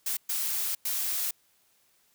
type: noise bursts at uneven times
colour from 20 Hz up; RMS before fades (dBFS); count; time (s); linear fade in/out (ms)
blue; -30; 3; 0.06-0.17 / 0.29-0.75 / 0.85-1.31; 5
effects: white hiss -67 dBFS RMS until 2.14 s